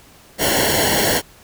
pink noise with comb filter, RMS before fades -17 dBFS, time 0.38-1.22 s, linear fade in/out 50 ms, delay 0.81 ms, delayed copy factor -0.85, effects pink hiss -47 dBFS RMS until 1.43 s

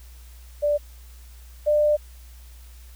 sine tone pair in turn, 587.3 / 596.9 Hz, D5 / D5, 0 / +28 cents, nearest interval unison, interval 28 cents, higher second, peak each -18 / -16 dBFS, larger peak second, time 0.62-0.78 / 1.66-1.97 s, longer second, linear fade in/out 20 ms, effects added 60 Hz sine -42 dBFS peak until 2.95 s + white hiss -54 dBFS RMS until 2.95 s

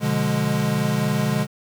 square chord, B diminished seventh, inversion none, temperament equal with one note detuned, 123.47 / 146.83 / 176.13 / 207.7 Hz, B2 / D3 / F3 / Ab3, 0 / 0 / +15 / 0 cents, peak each -27 / -24 / -30 / -24 dBFS, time 0-1.47 s, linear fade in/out 50 ms, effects 8-bit

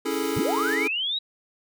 square chord, A major seventh, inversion first, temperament equal, 277.2 / 329.6 / 415.3 / 440 Hz, C#4 / E4 / G#4 / A4, 0 / 0 / 0 / 0 cents, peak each -31 dBFS, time 0.05-0.88 s, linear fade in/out 10 ms
white noise, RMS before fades -40 dBFS, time 0.1-0.75 s, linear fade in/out 10 ms
sine linear sweep, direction up, 55 to 3904 Hz, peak -24 dBFS, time 0.36-1.19 s, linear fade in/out 10 ms
effects none

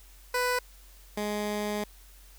15% pulse tone pair in turn, 496.4 / 208.7 Hz, B4 / G#3, +9 / +9 cents, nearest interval octave + minor third, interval 1500 cents, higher first, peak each -19 / -23 dBFS, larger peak first, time 0.34-0.59 / 1.17-1.84 s, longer second, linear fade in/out 5 ms, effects added 46 Hz sine -51 dBFS peak until 2.38 s + white hiss -57 dBFS RMS until 2.38 s

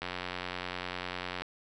click train, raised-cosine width 0.3 ms, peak -19 dBFS, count 127, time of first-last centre 0.02-1.42 s, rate 90 Hz, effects none

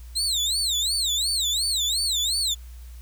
30% pulse tone with vibrato, 3951 Hz, B7, in tune, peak -19 dBFS, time 0.15-2.55 s, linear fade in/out 20 ms, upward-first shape sine, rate 2.8 Hz, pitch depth 240 cents each way, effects added 60 Hz sine -38 dBFS peak until 3.01 s + white hiss -55 dBFS RMS until 3.01 s

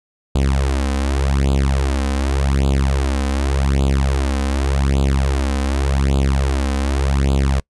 sawtooth tone with flanger, 68.1 Hz, C#2, 30 cents flat, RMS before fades -17 dBFS, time 0.35-7.6 s, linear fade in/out 5 ms, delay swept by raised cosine 0.26 to 3.96 ms, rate 0.86 Hz, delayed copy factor +0.9, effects noise-tail reverb RT60 0.1 s tail -26 dB re dry + resampled to 24000 Hz

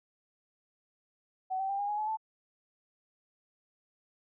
sine tone with pitch steps, 753 / 772.4 / 792.3 / 812.7 / 833.6 / 855 / 877 Hz, F#5 / G5 / G5 / G#5 / G#5 / A5 / A5, +30 / -26 / +18 / -38 / +6 / -50 / -6 cents, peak -30 dBFS, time 1.5-2.172 s, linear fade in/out 20 ms, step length 96 ms, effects none

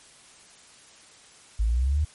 sine exponential sweep, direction up, 51.91 to 78.9 Hz, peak -20 dBFS, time 1.59-2.05 s, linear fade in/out 10 ms, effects white hiss -52 dBFS RMS until 2.14 s + MP3 48 kbps

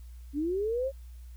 sine linear sweep, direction up, 273 to 554.4 Hz, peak -27 dBFS, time 0.33-0.92 s, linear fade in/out 50 ms, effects added 60 Hz sine -43 dBFS peak until 1.36 s + white hiss -65 dBFS RMS until 1.36 s

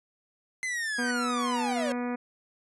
45% pulse linear sweep, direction down, 2065 to 527 Hz, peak -29 dBFS, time 0.63-1.92 s, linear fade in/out 0 ms
square tone with exponential growth, 1900 Hz, A#6, 33 cents sharp, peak -33 dBFS, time 0.95-1.11 s, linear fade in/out 5 ms, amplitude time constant 33 ms
harmonic tone, 244.4 Hz, B3, 18 cents flat, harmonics 1 / 2 / 3 / 4 / 5 / 6 / 7 / 8 / 9 / 10, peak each -30 / -36 / -40 / -42 / -44 / -46 / -47 / -48 / -49 / -50 dBFS, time 0.98-2.16 s, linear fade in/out 10 ms
effects resampled to 24000 Hz

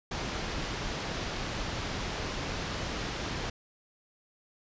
pink low-pass noise, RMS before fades -35 dBFS, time 0.11-3.5 s, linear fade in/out 5 ms, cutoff 6100 Hz, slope 24 dB/octave, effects resampled to 16000 Hz

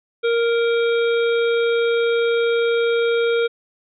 harmonic tone, 466.2 Hz, A#4, in tune, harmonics 1 / 3 / 5 / 7 / 8, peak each -16 / -26 / -30 / -33 / -34 dBFS, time 0.23-3.48 s, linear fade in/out 20 ms, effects none

